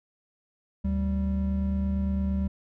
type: tone pair together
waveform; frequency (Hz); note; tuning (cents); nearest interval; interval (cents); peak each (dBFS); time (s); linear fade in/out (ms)
triangle; 74.5 / 194.69; D2 / G3; +25 / -12; octave + perfect fourth; 1663; -25; 0.84-2.48; 10
effects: none